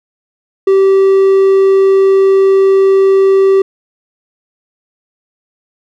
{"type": "tone", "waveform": "triangle", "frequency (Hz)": 387.5, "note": "G4", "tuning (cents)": -20, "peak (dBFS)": -3, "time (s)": [0.67, 3.62], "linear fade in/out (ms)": 5, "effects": []}